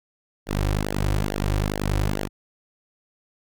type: tone with flanger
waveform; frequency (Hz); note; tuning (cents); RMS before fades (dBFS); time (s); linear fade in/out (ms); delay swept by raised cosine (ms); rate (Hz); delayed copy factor
sawtooth; 50.5; G#1; -48; -24; 0.46-2.29; 50; 0.79 to 4.79; 2.3; -0.9
effects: none